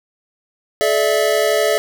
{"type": "chord", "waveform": "square", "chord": "A suspended fourth", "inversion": "none", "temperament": "equal with one note detuned", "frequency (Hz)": [428.7, 587.3, 659.3], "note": ["A4", "D5", "E5"], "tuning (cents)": [-45, 0, 0], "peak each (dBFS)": -19, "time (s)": [0.81, 1.78], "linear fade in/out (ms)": 0, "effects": []}